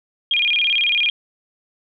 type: tone with vibrato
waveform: sine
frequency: 2800 Hz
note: F7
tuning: 4 cents sharp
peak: -15 dBFS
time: 0.31-1.1 s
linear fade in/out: 2 ms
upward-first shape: square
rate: 18 Hz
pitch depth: 250 cents each way
effects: none